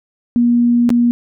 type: tone with dropouts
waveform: sine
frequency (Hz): 239.1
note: A#3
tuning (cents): +44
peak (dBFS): -9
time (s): 0.36-1.11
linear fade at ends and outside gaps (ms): 0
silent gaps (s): 0.892-0.903
effects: none